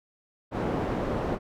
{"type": "low-pass noise", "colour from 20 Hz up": "white", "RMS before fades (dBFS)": -29, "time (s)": [0.51, 1.39], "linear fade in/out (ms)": 50, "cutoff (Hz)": 570, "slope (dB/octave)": 12, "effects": []}